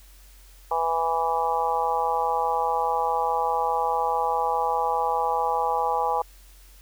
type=harmonic tone; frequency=164.81 Hz; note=E3; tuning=in tune; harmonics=3 / 4 / 5 / 6 / 7; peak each=-29 / -33 / -24 / -28 / -31 dBFS; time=0.71-6.22 s; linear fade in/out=5 ms; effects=added 46 Hz sine -48 dBFS peak until 6.81 s + white hiss -55 dBFS RMS until 6.81 s